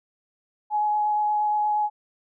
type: tone with vibrato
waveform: sine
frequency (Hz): 842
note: G#5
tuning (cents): +24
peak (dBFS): -20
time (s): 0.7-1.9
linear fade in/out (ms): 50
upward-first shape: sine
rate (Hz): 8.5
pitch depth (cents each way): 9
effects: none